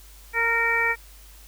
harmonic tone, 462 Hz, A#4, 16 cents flat, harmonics 1 / 2 / 3 / 4 / 5, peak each -31 / -29 / -29 / -23 / -24 dBFS, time 0.33-0.96 s, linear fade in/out 50 ms, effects added 50 Hz sine -46 dBFS peak until 1.47 s + white hiss -51 dBFS RMS until 1.47 s

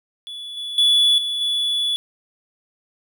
triangle tone with level steps, 3428 Hz, A7, 46 cents flat, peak -29 / -25 / -11 / -20 / -17 dBFS, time 0.27-1.96 s, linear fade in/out 0 ms, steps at 0.57 / 0.78 / 1.18 / 1.41 s, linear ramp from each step 2 ms, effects none

